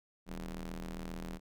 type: ring-modulated tone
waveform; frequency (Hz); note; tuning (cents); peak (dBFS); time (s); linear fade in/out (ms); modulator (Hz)
sawtooth; 82.41; E2; 0; -33; 0.26-1.4; 50; 106
effects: none